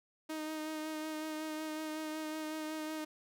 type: tone with vibrato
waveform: sawtooth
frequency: 311.1 Hz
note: D#4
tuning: in tune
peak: -34 dBFS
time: 0.29-3.05 s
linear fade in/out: 10 ms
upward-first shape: sine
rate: 5.4 Hz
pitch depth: 19 cents each way
effects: none

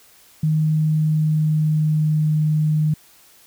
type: tone with pitch glide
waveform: sine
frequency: 155.56 to 153.68 Hz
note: D#3 to D#3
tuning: 0 to -21 cents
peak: -15 dBFS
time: 0.43-2.94 s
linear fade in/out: 5 ms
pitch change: -21 cents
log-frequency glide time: 0.59-2.3 s
effects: white hiss -51 dBFS RMS until 3.46 s

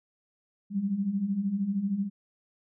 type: beating tone pair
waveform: sine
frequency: 188.4 / 201.4 Hz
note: F#3 / G3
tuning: +32 / +47 cents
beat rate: 13 Hz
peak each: -33 / -27 dBFS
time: 0.7-2.1 s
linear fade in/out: 50 ms
effects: none

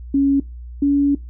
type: tone pair in turn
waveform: sine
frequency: 277.2 / 283.2 Hz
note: C#4 / C#4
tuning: 0 / +37 cents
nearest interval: unison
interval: 37 cents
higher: second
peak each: -12 dBFS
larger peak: neither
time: 0.14-0.4 / 0.82-1.15 s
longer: second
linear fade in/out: 5 ms
effects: noise-tail reverb RT60 0.2 s tail -19 dB re dry + added 60 Hz sine -31 dBFS peak until 1.29 s

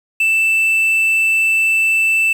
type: tone with quantisation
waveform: triangle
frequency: 2652 Hz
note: E7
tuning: 10 cents sharp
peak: -10 dBFS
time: 0.2-2.33 s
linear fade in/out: 5 ms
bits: 6
effects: none

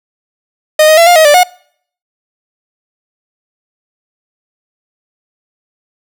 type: tone with pitch steps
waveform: 45% pulse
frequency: 617 / 626 / 674 / 705 / 633 / 587 / 724 Hz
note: D#5 / D#5 / E5 / F5 / D#5 / D5 / F#5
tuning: -15 / +10 / +38 / +16 / +30 / -1 / -38 cents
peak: -3 dBFS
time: 0.79-1.434 s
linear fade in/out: 5 ms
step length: 92 ms
effects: noise-tail reverb RT60 0.6 s tail -24 dB re dry

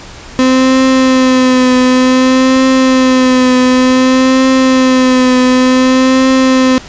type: tone with vibrato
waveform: 35% pulse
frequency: 257.7 Hz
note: C4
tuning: 26 cents flat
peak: -4 dBFS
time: 0.39-6.78 s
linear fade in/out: 0 ms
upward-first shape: triangle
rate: 0.55 Hz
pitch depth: 33 cents each way
effects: pink hiss -31 dBFS RMS until 6.88 s + resampled to 16000 Hz

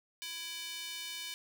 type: tone with high-pass filter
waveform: square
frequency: 332.3 Hz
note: E4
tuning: 14 cents sharp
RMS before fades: -42 dBFS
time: 0.22-1.34 s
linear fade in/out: 0 ms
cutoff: 3000 Hz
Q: 1.8
effects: none

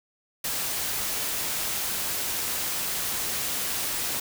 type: noise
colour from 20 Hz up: white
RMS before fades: -29 dBFS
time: 0.44-4.2 s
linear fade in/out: 5 ms
effects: none

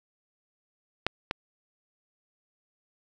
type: clicks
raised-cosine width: 0.3 ms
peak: -8 / -12 dBFS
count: 2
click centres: 1.066 / 1.311 s
effects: none

